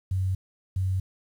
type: tone pair in turn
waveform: sine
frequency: 94.1 / 94.1 Hz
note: F#2 / F#2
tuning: +30 / +30 cents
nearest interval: unison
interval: 0 cents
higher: neither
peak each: -23 / -23 dBFS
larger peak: neither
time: 0.11-0.35 / 0.76-1 s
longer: neither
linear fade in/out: 5 ms
effects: 9-bit

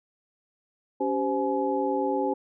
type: tone cluster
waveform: sine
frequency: 280 / 389.7 / 517 / 847 Hz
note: C#4 / G4 / C5 / G#5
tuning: +18 / -10 / -21 / +34 cents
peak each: -29 dBFS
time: 1-2.34 s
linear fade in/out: 10 ms
effects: none

